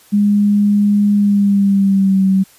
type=tone with pitch glide; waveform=sine; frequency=205.1 to 191.37 Hz; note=G#3 to G3; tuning=-21 to -41 cents; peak=-9 dBFS; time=0.12-2.44 s; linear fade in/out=20 ms; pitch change=-120 cents; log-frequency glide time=1.13-2.24 s; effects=white hiss -47 dBFS RMS until 2.58 s + resampled to 32000 Hz